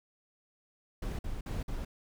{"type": "noise bursts", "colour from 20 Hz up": "brown", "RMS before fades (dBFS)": -36, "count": 4, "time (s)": [1.02, 1.85], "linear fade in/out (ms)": 5, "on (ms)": 170, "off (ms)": 50, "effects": []}